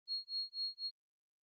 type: tone with tremolo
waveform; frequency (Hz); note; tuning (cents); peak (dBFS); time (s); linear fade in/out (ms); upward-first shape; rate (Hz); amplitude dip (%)
sine; 4293; C8; +44; -35; 0.07-0.91; 50; sine; 4; 100
effects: Opus 32 kbps